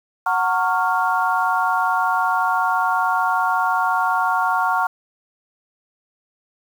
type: chord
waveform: sine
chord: Gb major seventh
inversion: none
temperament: equal with one note detuned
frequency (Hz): 740 / 914.7 / 1108.7 / 1396.9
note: Gb5 / Bb5 / Db6 / F6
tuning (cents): 0 / -33 / 0 / 0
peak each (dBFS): -22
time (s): 0.26-4.87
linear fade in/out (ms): 5
effects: 7-bit